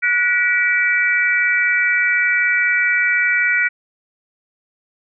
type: tone cluster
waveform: sine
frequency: 1463 / 1939 / 2308 Hz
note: F#6 / B6 / D7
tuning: -20 / -32 / -31 cents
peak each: -18 dBFS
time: 0.02-3.69 s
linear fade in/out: 20 ms
effects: none